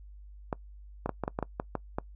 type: clicks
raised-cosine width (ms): 1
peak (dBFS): -16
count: 10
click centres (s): 0.528 / 1.06 / 1.093 / 1.237 / 1.279 / 1.389 / 1.427 / 1.599 / 1.753 / 1.985
effects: noise-tail reverb RT60 0.1 s tail -23 dB re dry + added 50 Hz sine -46 dBFS peak until 2.15 s